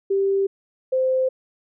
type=tone pair in turn; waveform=sine; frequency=392 / 519.1 Hz; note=G4 / C5; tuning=0 / -14 cents; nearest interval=perfect fourth; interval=486 cents; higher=second; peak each=-17 dBFS; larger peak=neither; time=0.1-0.47 / 0.92-1.29 s; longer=neither; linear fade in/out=10 ms; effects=none